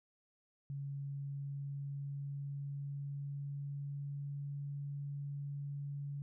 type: tone with pitch glide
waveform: sine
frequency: 140 to 142.12 Hz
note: C#3 to C#3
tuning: +18 to +44 cents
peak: -39 dBFS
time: 0.7-6.22 s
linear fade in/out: 0 ms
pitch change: +26 cents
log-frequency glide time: 1.06-4.58 s
effects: none